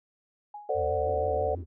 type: tone with exponential decay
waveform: sine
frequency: 830.6 Hz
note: G#5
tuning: in tune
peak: -36 dBFS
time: 0.54-0.93 s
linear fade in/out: 5 ms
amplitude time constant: 83 ms
type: chord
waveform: sine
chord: D dominant seventh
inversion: second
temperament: equal with one note detuned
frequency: 447.2 / 523.3 / 587.3 / 740 Hz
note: A4 / C5 / D5 / F#5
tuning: +28 / 0 / 0 / 0 cents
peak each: -31 / -31 / -30 / -31 dBFS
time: 0.69-1.55 s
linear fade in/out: 5 ms
type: tone with vibrato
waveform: triangle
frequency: 82.41 Hz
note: E2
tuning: in tune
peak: -32 dBFS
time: 0.74-1.66 s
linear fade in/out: 50 ms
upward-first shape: sine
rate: 6.2 Hz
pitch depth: 150 cents each way
type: band-pass noise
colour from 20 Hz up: pink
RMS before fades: -48 dBFS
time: 1.04-1.64 s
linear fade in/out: 10 ms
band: 240 to 410 Hz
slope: 48 dB/octave
effects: none